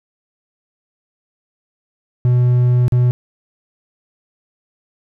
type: tone with dropouts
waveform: triangle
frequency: 123.47 Hz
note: B2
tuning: in tune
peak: -8 dBFS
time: 2.25-3.11 s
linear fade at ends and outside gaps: 0 ms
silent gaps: 2.881-2.922 s
effects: none